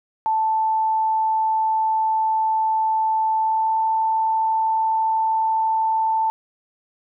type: tone with pitch glide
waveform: sine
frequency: 880 to 886.1 Hz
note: A5 to A5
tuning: 0 to +12 cents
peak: -17 dBFS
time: 0.26-6.3 s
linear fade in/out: 0 ms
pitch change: +12 cents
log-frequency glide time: 3.39-3.78 s
effects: none